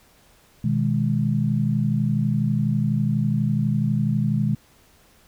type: chord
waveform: sine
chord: G# minor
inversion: first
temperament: equal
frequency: 123.47 / 155.56 / 207.7 Hz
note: B2 / D#3 / G#3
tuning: 0 / 0 / 0 cents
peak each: -23 dBFS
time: 0.64-4.55 s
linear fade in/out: 5 ms
effects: pink hiss -56 dBFS RMS until 5.27 s